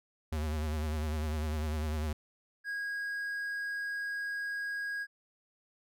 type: tone with vibrato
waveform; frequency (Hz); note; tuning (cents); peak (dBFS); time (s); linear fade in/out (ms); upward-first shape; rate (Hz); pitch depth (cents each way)
square; 76.9; D#2; -20; -32; 0.32-2.13; 5; triangle; 10; 75
type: tone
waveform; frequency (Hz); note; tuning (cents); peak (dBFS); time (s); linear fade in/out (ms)
triangle; 1642; G#6; -20; -32; 2.64-5.07; 50
effects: none